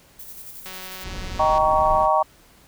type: noise with tremolo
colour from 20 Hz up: violet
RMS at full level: -38 dBFS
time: 0.19-1.04 s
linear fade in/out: 5 ms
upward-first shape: square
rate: 11 Hz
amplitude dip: 35%
type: click train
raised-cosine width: 0.2 ms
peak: -20 dBFS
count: 173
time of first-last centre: 0.66-1.58 s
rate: 187 Hz
type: noise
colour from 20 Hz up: brown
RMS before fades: -31 dBFS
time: 1.02-2.09 s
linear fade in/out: 50 ms
type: chord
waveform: sine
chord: Eb dominant seventh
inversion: none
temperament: just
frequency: 622.3 / 777.8 / 933.4 / 1120.1 Hz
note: Eb5 / G5 / Bb5 / Db6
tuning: 0 / -14 / +2 / +18 cents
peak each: -21 dBFS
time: 1.39-2.23 s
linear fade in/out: 10 ms
effects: pink hiss -53 dBFS RMS until 2.67 s